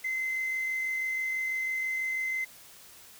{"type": "tone with amplitude modulation", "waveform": "triangle", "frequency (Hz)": 2062, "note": "C7", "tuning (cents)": -26, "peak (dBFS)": -24, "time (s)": [0.04, 2.45], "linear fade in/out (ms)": 10, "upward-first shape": "sine", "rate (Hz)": 46.1, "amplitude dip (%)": 35, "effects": ["tanh soft clip ceiling -25 dBFS", "white hiss -52 dBFS RMS until 3.19 s"]}